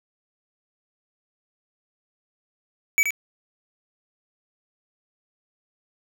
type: tone with echo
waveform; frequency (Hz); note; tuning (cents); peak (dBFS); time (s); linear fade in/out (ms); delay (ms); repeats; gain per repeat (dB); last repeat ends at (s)
square; 2287; D7; -47; -16; 2.98-3.03; 0; 76; 1; -7; 3.106
effects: none